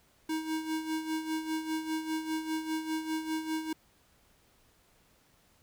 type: tone with tremolo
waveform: square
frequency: 316.5 Hz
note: D#4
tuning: 30 cents sharp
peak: -30 dBFS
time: 0.29-3.73 s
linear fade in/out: 5 ms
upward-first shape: sine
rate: 5 Hz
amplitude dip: 65%
effects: pink hiss -66 dBFS RMS until 5.62 s